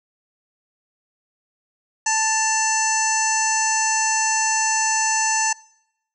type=harmonic tone with a mistuned harmonic; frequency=880 Hz; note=A5; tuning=in tune; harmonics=1 / 2 / 3 / 5 / 6 / 7 / 8 / 9; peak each=-22 / -25 / -30 / -33 / -33 / -22 / -28 / -30 dBFS; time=2.06-5.53 s; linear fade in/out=5 ms; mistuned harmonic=3; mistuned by=+39 cents; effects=noise-tail reverb RT60 0.8 s tail -24 dB re dry